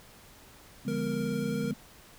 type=chord; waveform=sine; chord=D diminished seventh; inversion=none; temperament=equal with one note detuned; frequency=146.83 / 174.61 / 205.9 / 246.9 Hz; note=D3 / F3 / Ab3 / Cb4; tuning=0 / 0 / -15 / 0 cents; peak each=-36 / -37 / -33 / -34 dBFS; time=0.85-1.74 s; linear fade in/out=10 ms
type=tone with vibrato; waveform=square; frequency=466.2 Hz; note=A#4; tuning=in tune; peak=-36 dBFS; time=0.88-1.71 s; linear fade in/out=0 ms; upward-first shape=sine; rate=19 Hz; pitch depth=19 cents each way
effects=pink hiss -54 dBFS RMS until 2.18 s